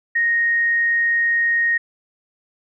sine tone, 1864.7 Hz, A#6, in tune, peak -15 dBFS, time 0.15-1.78 s, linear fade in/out 10 ms, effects none

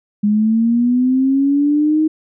sine linear sweep, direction up, 205.1 to 315.1 Hz, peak -11 dBFS, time 0.23-2.08 s, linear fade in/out 10 ms, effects none

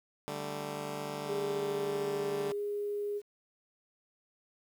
10% pulse chord, D suspended fourth, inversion none, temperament just, 146.83 / 195.78 / 220.2 Hz, D3 / G3 / A3, 0 / -2 / +2 cents, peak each -32 / -34 / -37 dBFS, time 0.28-2.52 s, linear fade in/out 0 ms
sine tone with pitch glide, 407.2 to 411.5 Hz, G#4 to G#4, -34 to -16 cents, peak -32 dBFS, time 1.26-3.22 s, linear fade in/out 50 ms, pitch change +18 cents, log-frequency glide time 2.54-2.6 s
effects 10-bit

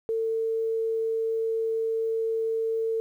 sine tone, 449.3 Hz, A4, 36 cents sharp, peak -24 dBFS, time 0.09-3 s, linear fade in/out 0 ms, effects 10-bit

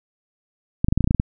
clicks, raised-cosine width 5 ms, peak -5 dBFS, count 10, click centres 0.845 / 0.885 / 0.925 / 0.976 / 1.007 / 1.043 / 1.075 / 1.109 / 1.147 / 1.199 s, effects none

